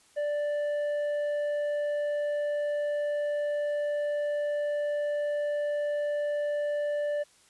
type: tone with tanh clipping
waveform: sine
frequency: 587.3 Hz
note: D5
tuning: in tune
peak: -28 dBFS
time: 0.16-7.24 s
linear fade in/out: 20 ms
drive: 6 dB
effects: white hiss -61 dBFS RMS until 7.49 s + resampled to 24000 Hz